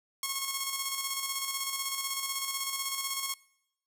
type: tone with tremolo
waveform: 5% pulse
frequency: 1090 Hz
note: C#6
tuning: 29 cents flat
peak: -18 dBFS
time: 0.23-3.34 s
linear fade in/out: 2 ms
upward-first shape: square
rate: 16 Hz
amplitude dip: 40%
effects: noise-tail reverb RT60 0.8 s tail -24 dB re dry